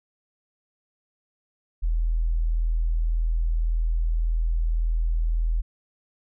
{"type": "tone", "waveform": "sine", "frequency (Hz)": 40.9, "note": "E1", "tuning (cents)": -13, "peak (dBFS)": -20, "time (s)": [1.82, 5.62], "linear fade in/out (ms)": 20, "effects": []}